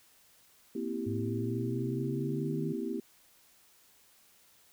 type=chord; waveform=sine; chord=C dominant seventh; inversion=third; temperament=equal with one note detuned; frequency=233.1 / 257.6 / 329.6 / 392 Hz; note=Bb3 / C4 / E4 / G4; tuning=0 / -27 / 0 / 0 cents; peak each=-38 dBFS; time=0.75-3 s; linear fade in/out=5 ms
type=exponential sweep; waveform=sine; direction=up; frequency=105.1 to 159.2 Hz; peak=-34 dBFS; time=1.06-2.73 s; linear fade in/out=10 ms
effects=white hiss -63 dBFS RMS until 4.72 s